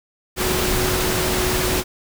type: tone in noise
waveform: sine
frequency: 367.8 Hz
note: F#4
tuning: 10 cents flat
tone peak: -24 dBFS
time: 0.36-1.84 s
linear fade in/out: 50 ms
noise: pink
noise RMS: -21 dBFS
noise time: 0.36-1.84 s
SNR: -6 dB
effects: none